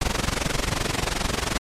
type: noise with amplitude modulation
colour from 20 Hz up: pink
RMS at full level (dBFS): -21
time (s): 0.01-1.58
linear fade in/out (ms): 5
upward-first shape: sine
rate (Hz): 22.7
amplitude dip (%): 85
effects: low-pass 8000 Hz 12 dB/octave + MP3 64 kbps